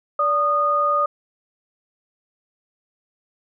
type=tone pair together; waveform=sine; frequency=580 / 1230 Hz; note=D5 / D#6; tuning=-22 / -20 cents; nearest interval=octave + minor second; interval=1302 cents; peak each=-23 / -17 dBFS; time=0.19-1.06 s; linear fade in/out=5 ms; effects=none